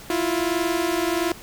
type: tone pair together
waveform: sawtooth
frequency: 329.8 / 351.2 Hz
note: E4 / F4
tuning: +1 / +10 cents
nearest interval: minor second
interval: 109 cents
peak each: -20 dBFS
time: 0.1-1.32 s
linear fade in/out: 2 ms
effects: pink hiss -42 dBFS RMS until 1.42 s